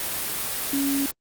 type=tone in noise; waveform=sine; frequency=277.2 Hz; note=C#4; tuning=in tune; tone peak=-22 dBFS; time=0.73-1.06 s; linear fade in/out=2 ms; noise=white; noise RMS=-28 dBFS; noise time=0-1.11 s; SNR=+3 dB; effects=Opus 32 kbps